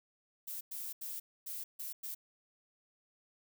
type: noise bursts at uneven times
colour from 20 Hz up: violet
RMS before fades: -42 dBFS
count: 6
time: 0.47-0.61 / 0.71-0.93 / 1.01-1.2 / 1.46-1.64 / 1.79-1.93 / 2.03-2.15 s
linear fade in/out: 10 ms
effects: none